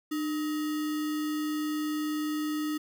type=tone with sample-and-hold; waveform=sine; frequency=303.2 Hz; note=D#4; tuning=45 cents flat; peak=-28 dBFS; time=0.11-2.78 s; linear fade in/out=10 ms; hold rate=1575 Hz; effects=none